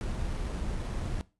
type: noise with sample-and-hold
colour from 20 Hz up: brown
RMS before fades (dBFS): -33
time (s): 0.01-1.21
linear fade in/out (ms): 0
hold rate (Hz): 7350
effects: noise-tail reverb RT60 0.3 s tail -19 dB re dry + resampled to 24000 Hz